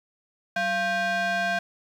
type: ring-modulated tone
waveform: square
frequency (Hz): 440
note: A4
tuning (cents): 0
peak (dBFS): -21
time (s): 0.56-1.59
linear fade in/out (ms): 5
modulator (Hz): 1130
effects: low-pass 5000 Hz 12 dB/octave + 9-bit